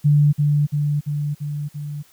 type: tone with echo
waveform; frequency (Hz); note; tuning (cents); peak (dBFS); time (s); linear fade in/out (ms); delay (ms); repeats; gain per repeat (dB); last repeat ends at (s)
sine; 146.83; D3; 0; -11; 0.04-0.33; 20; 340; 5; -3; 2.03
effects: white hiss -54 dBFS RMS until 2.12 s